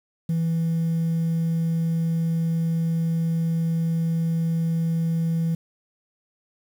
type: tone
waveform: sine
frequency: 164.81 Hz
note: E3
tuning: in tune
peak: -18 dBFS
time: 0.29-5.55 s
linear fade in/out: 5 ms
effects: tanh soft clip ceiling -19 dBFS + 8-bit